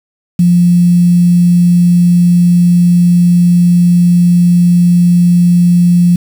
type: tone with quantisation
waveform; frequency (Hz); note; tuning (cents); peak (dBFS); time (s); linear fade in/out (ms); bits
sine; 175; F3; +4; -4; 0.39-6.16; 5; 5
effects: none